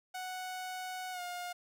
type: tone with pitch glide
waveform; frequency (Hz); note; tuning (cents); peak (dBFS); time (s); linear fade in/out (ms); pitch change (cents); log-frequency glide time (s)
sawtooth; 740 to 711.5; F#5 to F5; 0 to +32; -35; 0.14-1.53; 10; -68; 1.12-1.21
effects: none